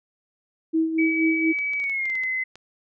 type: tone with tremolo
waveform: sine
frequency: 322.3 Hz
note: E4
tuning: 39 cents flat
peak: -17 dBFS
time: 0.73-1.53 s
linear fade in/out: 20 ms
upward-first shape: sine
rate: 4.2 Hz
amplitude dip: 60%
type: tone with pitch glide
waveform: sine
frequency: 2282 to 2045 Hz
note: C#7 to C7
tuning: +50 to -40 cents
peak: -23 dBFS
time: 0.98-2.44 s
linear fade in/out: 10 ms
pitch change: -190 cents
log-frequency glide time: 1.78-2.18 s
type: clicks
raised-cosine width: 0.2 ms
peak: -26 dBFS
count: 10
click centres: 1.588 / 1.735 / 1.8 / 1.84 / 1.897 / 2.056 / 2.1 / 2.154 / 2.236 / 2.556 s
effects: none